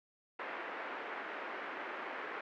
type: band-pass noise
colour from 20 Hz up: white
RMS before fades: -43 dBFS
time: 0.39-2.41 s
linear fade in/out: 5 ms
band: 290 to 2000 Hz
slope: 24 dB/octave
effects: none